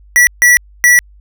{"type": "tone bursts at uneven times", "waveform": "square", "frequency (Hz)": 1948, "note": "B6", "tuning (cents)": -24, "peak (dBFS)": -5, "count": 3, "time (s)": [[0.16, 0.27], [0.42, 0.57], [0.84, 0.99]], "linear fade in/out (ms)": 0, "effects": ["added 50 Hz sine -39 dBFS peak until 1.2 s"]}